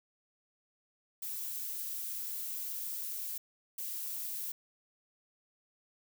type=noise bursts at uneven times; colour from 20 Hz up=violet; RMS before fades=-39 dBFS; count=2; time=1.22-3.38 / 3.78-4.52 s; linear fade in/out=5 ms; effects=none

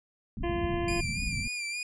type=low-pass noise; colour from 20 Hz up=pink; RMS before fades=-34 dBFS; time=0.37-1.48 s; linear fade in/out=2 ms; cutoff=240 Hz; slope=48 dB/octave
type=harmonic tone; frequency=344.7 Hz; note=F4; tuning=23 cents flat; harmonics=1 / 2 / 3 / 5 / 6 / 7 / 8 / 9; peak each=-30 / -36 / -40 / -44 / -46 / -47 / -48 / -49 dBFS; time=0.43-1.01 s; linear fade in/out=10 ms
type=tone with vibrato; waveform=sawtooth; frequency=2397 Hz; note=D7; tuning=35 cents sharp; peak=-29 dBFS; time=0.88-1.83 s; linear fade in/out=2 ms; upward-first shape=sine; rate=3.5 Hz; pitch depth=46 cents each way
effects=resampled to 22050 Hz

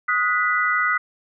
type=tone cluster; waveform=sine; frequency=1252 / 1462 / 1980 Hz; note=D#6 / F#6 / B6; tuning=+10 / -21 / +4 cents; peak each=-22 dBFS; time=0.08-0.98 s; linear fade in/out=10 ms; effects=none

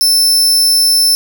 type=tone; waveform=sawtooth; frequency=5300 Hz; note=E8; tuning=9 cents sharp; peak=-5 dBFS; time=0.01-1.15 s; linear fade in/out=0 ms; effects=none

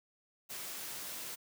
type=noise; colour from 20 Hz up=white; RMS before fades=-43 dBFS; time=0.49-1.36 s; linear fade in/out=20 ms; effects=high-pass 100 Hz 12 dB/octave

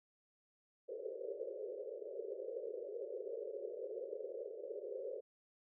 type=band-pass noise; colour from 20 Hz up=white; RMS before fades=-45 dBFS; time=0.88-5.21 s; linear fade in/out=20 ms; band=380 to 560 Hz; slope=96 dB/octave; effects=none

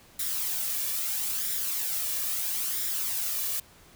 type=noise with flanger; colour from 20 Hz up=blue; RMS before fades=-30 dBFS; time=0.19-3.6 s; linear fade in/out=5 ms; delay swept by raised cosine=0.55 to 1.75 ms; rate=0.76 Hz; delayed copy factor=+0.5; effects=pink hiss -55 dBFS RMS until 3.95 s

